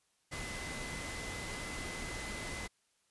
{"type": "tone in noise", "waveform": "sine", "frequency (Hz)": 2031, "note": "B6", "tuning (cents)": 48, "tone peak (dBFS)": -45, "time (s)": [0.31, 2.68], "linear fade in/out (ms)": 20, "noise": "pink", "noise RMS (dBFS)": -42, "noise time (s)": [0.31, 2.68], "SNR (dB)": -6, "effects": ["white hiss -75 dBFS RMS until 3.1 s", "resampled to 24000 Hz"]}